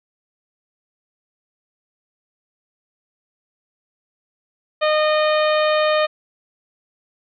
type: harmonic tone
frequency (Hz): 613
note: D#5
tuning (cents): -26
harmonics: 1 / 2 / 3 / 4 / 5 / 6 / 7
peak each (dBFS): -16 / -22 / -26 / -28 / -30 / -32 / -33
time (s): 4.81-6.07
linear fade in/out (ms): 20
effects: none